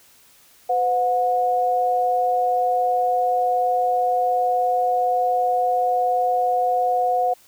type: tone pair together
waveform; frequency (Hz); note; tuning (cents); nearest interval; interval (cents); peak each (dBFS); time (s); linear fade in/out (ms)
sine; 504.8 / 726; B4 / F#5; +38 / -33; tritone; 629; -23 / -18; 0.69-7.34; 10
effects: white hiss -53 dBFS RMS until 7.47 s